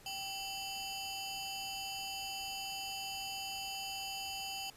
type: ring-modulated tone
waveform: 20% pulse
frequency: 1900 Hz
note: A#6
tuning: 33 cents sharp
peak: -31 dBFS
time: 0.06-4.7 s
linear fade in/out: 2 ms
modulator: 1120 Hz
effects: pink hiss -59 dBFS RMS until 4.76 s + resampled to 32000 Hz